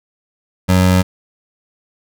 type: tone pair together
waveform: square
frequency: 92.1 / 184.2 Hz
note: F#2 / F#3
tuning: -7 / -7 cents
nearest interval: octave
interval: 1200 cents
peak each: -13 dBFS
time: 0.68-1.03 s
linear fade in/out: 20 ms
effects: none